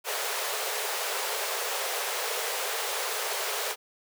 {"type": "high-pass noise", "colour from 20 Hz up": "pink", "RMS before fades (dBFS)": -31, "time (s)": [0.04, 3.76], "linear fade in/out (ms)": 50, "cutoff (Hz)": 400, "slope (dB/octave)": 96, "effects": []}